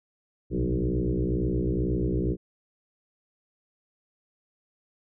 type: tone with frequency modulation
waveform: sine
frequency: 120 Hz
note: B2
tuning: 49 cents flat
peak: -23 dBFS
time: 0.5-2.37 s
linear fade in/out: 50 ms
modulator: 62.1 Hz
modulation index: 4.8
effects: none